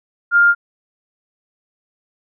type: tone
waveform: sine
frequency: 1404 Hz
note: F6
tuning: 9 cents sharp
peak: -8 dBFS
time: 0.31-0.55 s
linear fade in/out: 50 ms
effects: none